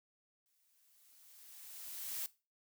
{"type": "noise with exponential growth", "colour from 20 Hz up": "blue", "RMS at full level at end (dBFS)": -39, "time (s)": [0.46, 2.26], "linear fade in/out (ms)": 0, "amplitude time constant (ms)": 390, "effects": ["noise-tail reverb RT60 0.3 s tail -19 dB re dry"]}